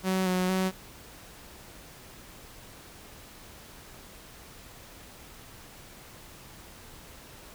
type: tone with pitch steps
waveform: sawtooth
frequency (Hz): 187.8 / 183.4 / 187.6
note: F#3 / F#3 / F#3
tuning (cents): +26 / -15 / +24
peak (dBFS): -21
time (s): 0.03-0.72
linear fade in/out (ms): 50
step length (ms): 230
effects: pink hiss -49 dBFS RMS until 7.54 s